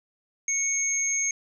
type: tone pair together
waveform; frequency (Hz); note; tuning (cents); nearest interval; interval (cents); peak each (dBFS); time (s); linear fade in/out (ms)
sine; 2217 / 6451; C#7 / G8; 0 / +49; octave + tritone; 1849; -30 / -24; 0.48-1.31; 2
effects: none